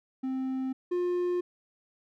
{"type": "tone pair in turn", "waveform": "triangle", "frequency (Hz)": [262, 355.4], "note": ["C4", "F4"], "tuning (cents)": [2, 30], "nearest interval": "perfect fourth", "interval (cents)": 528, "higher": "second", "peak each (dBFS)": [-27, -24], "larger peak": "second", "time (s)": [[0.23, 0.73], [0.91, 1.41]], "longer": "neither", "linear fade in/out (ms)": 10, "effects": []}